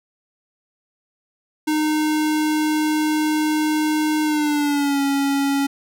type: tone with pitch glide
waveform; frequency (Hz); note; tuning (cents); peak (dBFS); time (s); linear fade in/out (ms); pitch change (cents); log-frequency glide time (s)
square; 307 to 278.3; D#4 to C#4; -23 to +7; -18; 1.67-5.67; 10; -170; 4.23-5.01
effects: none